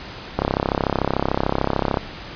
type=click train; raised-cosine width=1 ms; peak=-4 dBFS; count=54; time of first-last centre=0.39-1.972 s; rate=33.5 Hz; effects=pink hiss -35 dBFS RMS until 2.35 s + resampled to 11025 Hz